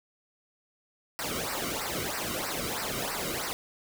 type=noise with flanger; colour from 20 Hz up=pink; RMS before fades=-33 dBFS; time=1.19-3.53 s; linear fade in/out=0 ms; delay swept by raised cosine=0.29 to 1.2 ms; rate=3.1 Hz; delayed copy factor=-0.85; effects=none